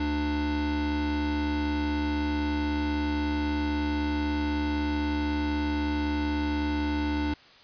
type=tone pair together; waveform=square; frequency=73.42 / 296.4 Hz; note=D2 / D4; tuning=0 / +16 cents; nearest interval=2 octaves; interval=2416 cents; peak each=-31 / -28 dBFS; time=0-7.34 s; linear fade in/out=5 ms; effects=white hiss -53 dBFS RMS until 7.63 s + resampled to 11025 Hz